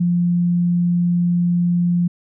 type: tone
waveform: sine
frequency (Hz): 174.61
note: F3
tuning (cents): 0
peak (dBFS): -14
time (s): 0-2.08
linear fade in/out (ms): 10
effects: none